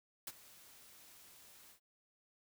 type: noise with ADSR envelope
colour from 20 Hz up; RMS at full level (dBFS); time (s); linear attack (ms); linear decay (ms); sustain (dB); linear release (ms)
white; -42; 0.27-1.8; 4; 38; -18; 92
effects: none